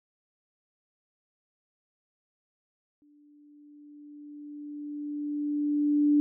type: tone with exponential growth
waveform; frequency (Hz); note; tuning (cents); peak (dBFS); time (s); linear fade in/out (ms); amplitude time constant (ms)
sine; 293.7; D4; 0; -18; 3.02-6.2; 0; 690
effects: none